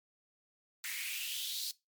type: noise with high-pass filter sweep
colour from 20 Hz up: white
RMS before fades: -39 dBFS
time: 0.84-1.71 s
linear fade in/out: 0 ms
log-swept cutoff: 1900 to 4400 Hz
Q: 4.6
effects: noise-tail reverb RT60 0.2 s tail -19 dB re dry + MP3 96 kbps